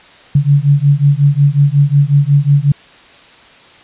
sine beating tone pair, 140 / 145.5 Hz, C#3 / D3, +18 / -16 cents, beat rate 5.5 Hz, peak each -10 dBFS, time 0.35-2.72 s, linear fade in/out 5 ms, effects white hiss -41 dBFS RMS until 3.83 s + resampled to 8000 Hz

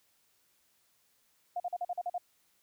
sine tone bursts, 710 Hz, F5, 28 cents sharp, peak -31 dBFS, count 8, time 1.56-2.181 s, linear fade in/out 5 ms, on 40 ms, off 43 ms, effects white hiss -71 dBFS RMS until 2.62 s

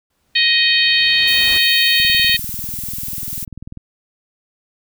pink noise with exponential growth, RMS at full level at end -28 dBFS, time 0.1-1.58 s, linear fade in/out 5 ms, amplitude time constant 320 ms
harmonic tone, 625 Hz, D#5, 8 cents sharp, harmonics 3 / 4 / 5 / 6 / 7, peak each -18 / -18 / -18 / -18 / -18 dBFS, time 0.35-2.37 s, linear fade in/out 10 ms
violet noise, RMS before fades -26 dBFS, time 1.27-3.45 s, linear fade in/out 10 ms
click train, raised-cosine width 5 ms, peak -20 dBFS, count 37, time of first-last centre 2-3.773 s, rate 20.3 Hz
effects none

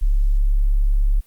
sine tone, 35.06 Hz, C#1, 20 cents sharp, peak -13 dBFS, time 0.01-1.21 s, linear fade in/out 20 ms, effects white hiss -57 dBFS RMS until 1.26 s + Opus 48 kbps

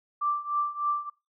sine tone with tremolo, 1174.7 Hz, D6, in tune, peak -22 dBFS, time 0.21-1.1 s, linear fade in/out 10 ms, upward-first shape triangle, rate 3.3 Hz, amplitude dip 90%, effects noise-tail reverb RT60 0.3 s tail -25 dB re dry

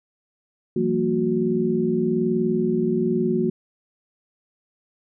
sine tone cluster, 168.8 / 190 / 229.2 / 366.1 Hz, E3 / F#3 / A#3 / F#4, +41 / +46 / -29 / -18 cents, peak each -27 / -28 / -23 / -22 dBFS, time 0.76-3.5 s, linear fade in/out 5 ms, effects none

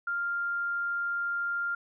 sine tone, 1396.9 Hz, F6, in tune, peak -28 dBFS, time 0.07-1.75 s, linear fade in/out 5 ms, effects none

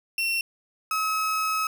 35% pulse tone pair in turn, 2718 / 1282.7 Hz, F7 / E6, -48 / -48 cents, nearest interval octave + minor second, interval 1300 cents, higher first, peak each -22 dBFS, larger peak neither, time 0.18-0.41 / 0.91-1.67 s, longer second, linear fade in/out 2 ms, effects none

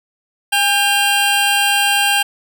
square tone cluster, 814 / 1588 / 2769 / 3174 Hz, G#5 / G6 / F7 / G7, -35 / +22 / -15 / +21 cents, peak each -19 dBFS, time 0.52-2.23 s, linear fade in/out 10 ms, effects none

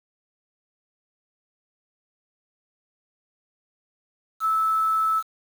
sine tone with quantisation, 1308 Hz, E6, 14 cents flat, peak -19 dBFS, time 4.4-5.23 s, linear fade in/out 50 ms, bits 7, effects none

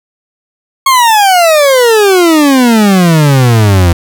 40% pulse exponential sweep, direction down, 1100 to 83 Hz, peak -3 dBFS, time 0.86-3.93 s, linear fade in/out 5 ms, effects none

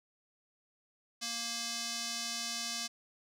square tone with band-pass filter, 233.1 Hz, A#3, in tune, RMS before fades -38 dBFS, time 1.21-2.88 s, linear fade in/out 20 ms, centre 5400 Hz, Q 1.8, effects none

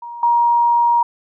sine tone with level steps, 946 Hz, A#5, 25 cents sharp, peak -28 / -11 dBFS, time 0.02-1.03 s, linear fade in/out 5 ms, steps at 0.23 s, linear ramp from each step 2 ms, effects none

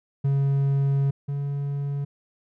triangle tone pair in turn, 138.59 / 141.42 Hz, C#3 / C#3, 0 / +35 cents, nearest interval unison, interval 35 cents, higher second, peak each -17 / -23 dBFS, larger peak first, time 0.24-1.11 / 1.28-2.05 s, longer first, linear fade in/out 10 ms, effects none

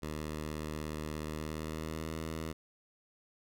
10% pulse tone with pitch glide, 76.8 to 79.92 Hz, D#2 to D#2, -22 to +47 cents, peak -29 dBFS, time 0.02-2.53 s, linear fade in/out 10 ms, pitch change +69 cents, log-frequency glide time 1.23-2.18 s, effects none

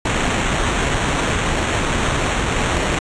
pink noise with sample-and-hold, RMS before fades -19 dBFS, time 0.05-2.99 s, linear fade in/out 5 ms, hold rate 4900 Hz, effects resampled to 22050 Hz

